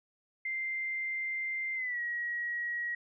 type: tone with pitch glide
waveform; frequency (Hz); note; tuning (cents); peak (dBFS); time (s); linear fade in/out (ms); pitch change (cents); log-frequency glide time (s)
sine; 2090 to 1905.5; C7 to A#6; -2 to +38; -32; 0.45-2.95; 5; -160; 1.75-2
effects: none